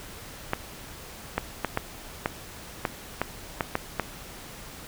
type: clicks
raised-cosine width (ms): 0.5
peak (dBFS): -9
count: 10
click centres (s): 0.534 / 1.38 / 1.647 / 1.774 / 2.259 / 2.852 / 3.216 / 3.608 / 3.754 / 3.997
effects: pink hiss -43 dBFS RMS until 4.87 s